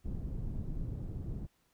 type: low-pass noise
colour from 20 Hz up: pink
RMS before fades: -38 dBFS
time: 0.04-1.47 s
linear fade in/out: 20 ms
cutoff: 190 Hz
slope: 12 dB/octave
effects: pink hiss -73 dBFS RMS until 1.73 s